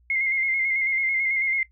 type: tone with vibrato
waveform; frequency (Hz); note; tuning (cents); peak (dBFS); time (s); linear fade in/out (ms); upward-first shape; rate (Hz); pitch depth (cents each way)
sine; 2126; C7; +27; -21; 0.1-1.63; 2; square; 9.1; 32
effects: noise-tail reverb RT60 0.1 s tail -17 dB re dry + added 60 Hz sine -56 dBFS peak until 1.71 s